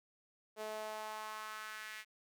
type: tone with high-pass filter sweep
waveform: sawtooth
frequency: 215.6 Hz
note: A3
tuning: 35 cents flat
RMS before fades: -45 dBFS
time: 0.56-2.05 s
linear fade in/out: 50 ms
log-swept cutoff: 520 to 2000 Hz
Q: 2.6
effects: none